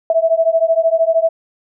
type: beating tone pair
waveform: sine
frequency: 649 / 662 Hz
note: E5 / E5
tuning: -27 / +7 cents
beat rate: 13 Hz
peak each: -14 dBFS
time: 0.1-1.29 s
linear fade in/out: 2 ms
effects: none